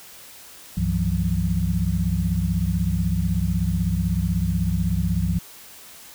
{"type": "tone cluster", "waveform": "sine", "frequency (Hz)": [65.3, 96.2, 164.7, 180.8], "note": ["C2", "G2", "E3", "F#3"], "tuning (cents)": [-3, -32, -1, -40], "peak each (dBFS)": -25, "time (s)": [0.77, 5.39], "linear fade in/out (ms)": 5, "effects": ["white hiss -44 dBFS RMS until 6.14 s"]}